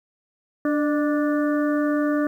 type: harmonic tone with a mistuned harmonic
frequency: 293.7 Hz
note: D4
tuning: in tune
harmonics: 1 / 2 / 4 / 5 / 6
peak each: -20 / -26 / -32 / -34 / -36 dBFS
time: 0.65-2.27 s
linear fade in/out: 2 ms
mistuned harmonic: 2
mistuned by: +40 cents
effects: 9-bit